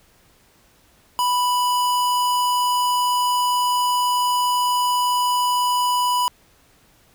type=tone; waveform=square; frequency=987.8 Hz; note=B5; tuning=in tune; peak=-18 dBFS; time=1.19-6.28 s; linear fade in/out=0 ms; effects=pink hiss -56 dBFS RMS until 7.14 s